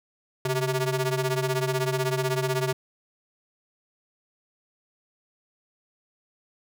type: ring-modulated tone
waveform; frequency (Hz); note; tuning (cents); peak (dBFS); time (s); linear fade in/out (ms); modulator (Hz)
sawtooth; 260; C4; -11; -17; 0.45-2.73; 5; 122
effects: none